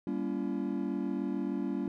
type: chord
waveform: triangle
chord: G diminished seventh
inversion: none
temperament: just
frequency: 196 / 235.2 / 282.2 / 338.7 Hz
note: G3 / Bb3 / Db4 / Fb4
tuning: 0 / +16 / +31 / +47 cents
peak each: -34 / -35 / -33 / -36 dBFS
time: 0.07-1.88 s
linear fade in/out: 2 ms
effects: none